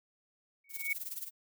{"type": "tone with exponential growth", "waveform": "sine", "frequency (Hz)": 2232, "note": "C#7", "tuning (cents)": 11, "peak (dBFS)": -27, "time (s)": [0.64, 0.93], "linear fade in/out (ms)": 5, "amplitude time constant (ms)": 61}
{"type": "noise with tremolo", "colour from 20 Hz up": "violet", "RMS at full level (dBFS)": -38, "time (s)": [0.69, 1.31], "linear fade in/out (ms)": 50, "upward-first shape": "sine", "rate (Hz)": 19, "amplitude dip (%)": 80}
{"effects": []}